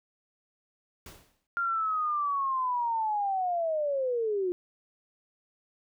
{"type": "noise with exponential decay", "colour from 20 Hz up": "pink", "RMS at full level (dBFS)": -44, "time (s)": [1.06, 1.47], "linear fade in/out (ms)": 2, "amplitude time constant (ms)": 88}
{"type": "linear sweep", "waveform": "sine", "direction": "down", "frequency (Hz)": [1400, 349.2], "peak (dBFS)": -26, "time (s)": [1.57, 4.52], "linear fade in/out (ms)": 0}
{"effects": []}